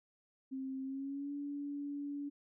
sine tone with pitch glide, 265.4 to 286.1 Hz, C4 to D4, +25 to -45 cents, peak -38 dBFS, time 0.51-2.3 s, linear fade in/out 20 ms, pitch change +130 cents, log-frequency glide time 0.83-1.32 s, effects none

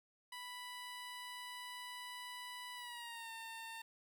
15% pulse tone with pitch glide, 987.8 to 905.8 Hz, B5 to A#5, 0 to -50 cents, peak -40 dBFS, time 0.32-3.82 s, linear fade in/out 5 ms, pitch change -150 cents, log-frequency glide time 2.75-3.31 s, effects 12-bit

